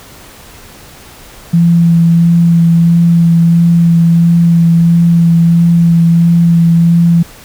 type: tone with vibrato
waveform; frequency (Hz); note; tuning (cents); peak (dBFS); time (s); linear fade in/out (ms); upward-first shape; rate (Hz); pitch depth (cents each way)
sine; 168.6; E3; +39; -4; 1.53-7.23; 10; sine; 1.5; 13
effects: pink hiss -35 dBFS RMS until 7.44 s